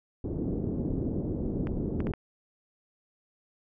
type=low-pass noise; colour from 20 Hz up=white; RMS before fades=-31 dBFS; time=0.24-2.12 s; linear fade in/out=5 ms; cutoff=360 Hz; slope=24 dB/octave
type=clicks; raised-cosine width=0.5 ms; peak=-24 dBFS; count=4; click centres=1.671 / 2.004 / 2.07 / 2.137 s
effects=none